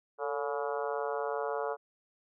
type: harmonic tone with a mistuned harmonic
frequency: 142.1 Hz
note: C#3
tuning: 43 cents sharp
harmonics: 3 / 4 / 5 / 6 / 7 / 8 / 9 / 10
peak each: -35 / -37 / -39 / -41 / -42 / -43 / -44 / -45 dBFS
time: 0.18-1.77 s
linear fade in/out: 50 ms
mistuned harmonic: 3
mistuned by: +67 cents
effects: none